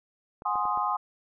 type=clicks; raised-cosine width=1 ms; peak=-28 dBFS; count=4; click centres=0.421 / 0.556 / 0.654 / 0.775 s
type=chord; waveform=sine; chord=Ab dominant seventh; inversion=third; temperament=equal with one note detuned; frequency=728.1 / 830.6 / 1046.5 / 1244.5 Hz; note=Gb5 / Ab5 / C6 / Eb6; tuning=-28 / 0 / 0 / 0 cents; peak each=-34 / -30 / -29 / -30 dBFS; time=0.45-0.97 s; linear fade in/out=10 ms
effects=none